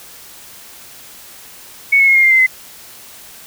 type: tone with pitch steps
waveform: sine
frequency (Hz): 2217 / 2188 / 2159 / 2130 / 2102 / 2075 / 2047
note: C#7 / C#7 / C#7 / C7 / C7 / C7 / C7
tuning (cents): 0 / -23 / -46 / +30 / +7 / -15 / -38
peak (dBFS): -7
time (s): 1.92-2.466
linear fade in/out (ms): 10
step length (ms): 78
effects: white hiss -38 dBFS RMS until 3.46 s